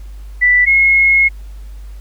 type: tone pair in turn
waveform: sine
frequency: 1975.5 / 2166 Hz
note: B6 / C#7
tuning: 0 / -41 cents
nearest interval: major second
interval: 159 cents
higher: second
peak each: -7 dBFS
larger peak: neither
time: 0.41-0.66 / 0.66-1.29 s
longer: second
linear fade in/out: 20 ms
effects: added 50 Hz sine -28 dBFS peak until 2 s + pink hiss -50 dBFS RMS until 2 s